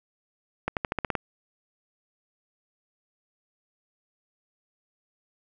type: accelerating click train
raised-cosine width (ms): 0.5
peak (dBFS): -11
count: 8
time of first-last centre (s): 0.68-1.153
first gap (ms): 88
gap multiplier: 0.91
effects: none